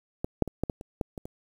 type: clicks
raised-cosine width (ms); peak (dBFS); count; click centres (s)
2; -15 / -7 / -22 / -13 / -16 / -27 / -14 / -23 / -25; 9; 0.245 / 0.423 / 0.477 / 0.636 / 0.698 / 0.811 / 1.012 / 1.178 / 1.255
effects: 8-bit